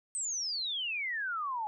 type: exponential sweep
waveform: sine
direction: down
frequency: 8372 to 830 Hz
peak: -32 dBFS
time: 0.15-1.67 s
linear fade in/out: 0 ms
effects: none